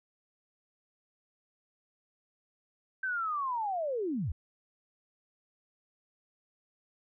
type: linear sweep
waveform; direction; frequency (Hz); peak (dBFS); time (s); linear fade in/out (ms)
sine; down; 1568 to 58.5; -30; 3.03-4.32; 5
effects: none